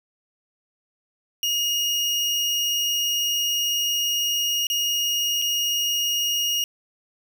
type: tone with dropouts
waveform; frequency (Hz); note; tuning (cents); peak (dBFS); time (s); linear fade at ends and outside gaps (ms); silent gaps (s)
30% pulse; 2863; F7; +42; -18; 1.43-6.64; 1; 4.669-4.7 / 5.417-5.421
effects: none